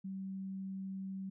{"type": "tone", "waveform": "sine", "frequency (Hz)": 192, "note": "G3", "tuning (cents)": -36, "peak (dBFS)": -39, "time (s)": [0.04, 1.3], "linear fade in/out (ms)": 10, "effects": []}